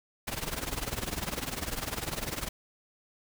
pink noise with tremolo, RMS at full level -31 dBFS, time 0.27-2.49 s, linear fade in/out 10 ms, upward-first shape triangle, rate 20 Hz, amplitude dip 90%, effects none

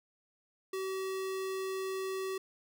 square tone, 381.2 Hz, G4, 48 cents flat, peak -35 dBFS, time 0.73-2.38 s, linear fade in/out 5 ms, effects none

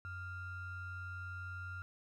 triangle ring-modulated tone, 654 Hz, E5, 14 cents flat, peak -37 dBFS, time 0.05-1.82 s, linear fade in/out 0 ms, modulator 744 Hz, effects none

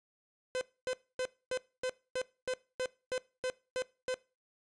45% pulse tone bursts, 510 Hz, C5, 44 cents flat, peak -32 dBFS, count 12, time 0.55-4.142 s, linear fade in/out 0 ms, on 61 ms, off 260 ms, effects noise-tail reverb RT60 0.3 s tail -20 dB re dry + resampled to 22050 Hz

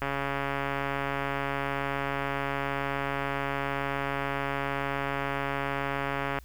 click train, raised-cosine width 0.5 ms, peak -15 dBFS, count 886, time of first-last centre 0.02-6.387 s, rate 139 Hz, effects added 60 Hz sine -47 dBFS peak until 6.44 s + white hiss -60 dBFS RMS until 6.44 s

